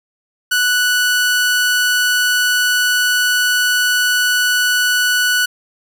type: tone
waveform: sawtooth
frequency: 1480 Hz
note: F#6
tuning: in tune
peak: -9 dBFS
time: 0.51-5.46 s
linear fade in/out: 10 ms
effects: 8-bit